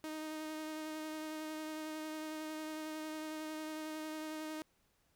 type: tone with vibrato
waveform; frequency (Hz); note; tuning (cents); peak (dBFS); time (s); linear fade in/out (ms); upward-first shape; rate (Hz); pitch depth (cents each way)
sawtooth; 311.1; D#4; 0; -37; 0.04-4.62; 0; sine; 11; 14
effects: pink hiss -75 dBFS RMS until 5.15 s